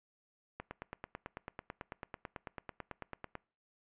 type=click train; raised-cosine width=0.5 ms; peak=-26 dBFS; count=26; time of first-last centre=0.6-3.353 s; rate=9.08 Hz; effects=noise-tail reverb RT60 0.4 s tail -24 dB re dry + resampled to 8000 Hz